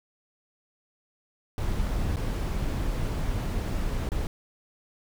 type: noise with dropouts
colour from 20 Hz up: brown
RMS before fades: -28 dBFS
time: 1.58-4.27 s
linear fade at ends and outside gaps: 1 ms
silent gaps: 2.16-2.168 / 4.09-4.118 s
effects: none